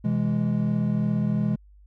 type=chord; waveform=triangle; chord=C augmented; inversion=none; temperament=equal with one note detuned; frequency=127.53 / 164.81 / 207.7 Hz; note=C3 / E3 / G#3; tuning=-44 / 0 / 0 cents; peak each=-25 / -25 / -22 dBFS; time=0.04-1.56 s; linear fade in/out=10 ms; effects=added 50 Hz sine -49 dBFS peak until 1.86 s